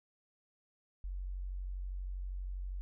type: tone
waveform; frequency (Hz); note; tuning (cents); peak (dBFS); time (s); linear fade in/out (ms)
sine; 46.25; F#1; 0; -37; 1.04-2.81; 0
effects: none